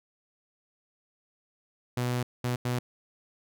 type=tone bursts at uneven times; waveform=sawtooth; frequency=123.3 Hz; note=B2; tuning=2 cents flat; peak=-23 dBFS; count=3; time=1.97-2.23 / 2.44-2.56 / 2.65-2.79 s; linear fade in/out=5 ms; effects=none